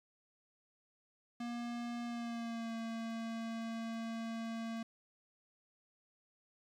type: tone with pitch glide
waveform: square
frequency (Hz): 237.9 to 227.4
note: A#3 to A#3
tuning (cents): +35 to -43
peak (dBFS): -40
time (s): 1.4-4.83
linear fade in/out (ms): 5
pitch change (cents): -78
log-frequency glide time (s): 2.05-2.74
effects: low-pass 6000 Hz 12 dB/octave + 11-bit